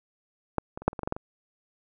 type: clicks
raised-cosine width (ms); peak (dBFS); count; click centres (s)
1; -10 / -22 / -28 / -6 / -27 / -19 / -18 / -15 / -13 / -22; 10; 0.583 / 0.775 / 0.82 / 0.88 / 0.931 / 0.992 / 1.033 / 1.075 / 1.124 / 1.165
effects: none